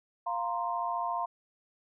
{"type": "chord", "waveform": "sine", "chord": "F suspended fourth", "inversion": "none", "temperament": "equal", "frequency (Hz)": [698.5, 932.3, 1046.5], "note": ["F5", "Bb5", "C6"], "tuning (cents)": [0, 0, 0], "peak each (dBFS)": -34, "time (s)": [0.26, 1.26], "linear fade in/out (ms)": 10, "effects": []}